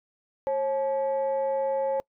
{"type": "tone pair together", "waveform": "sine", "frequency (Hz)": [541.5, 859], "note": ["C#5", "A5"], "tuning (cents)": [-41, -42], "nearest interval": "minor sixth", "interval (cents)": 799, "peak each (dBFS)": [-23, -30], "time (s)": [0.47, 2], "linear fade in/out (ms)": 0, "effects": ["noise-tail reverb RT60 0.1 s tail -26 dB re dry", "tanh soft clip ceiling -19 dBFS"]}